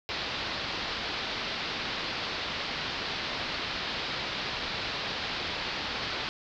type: low-pass noise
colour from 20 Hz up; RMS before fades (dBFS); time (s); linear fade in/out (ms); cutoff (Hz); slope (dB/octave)
white; -34; 0.09-6.29; 0; 4700; 48
effects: none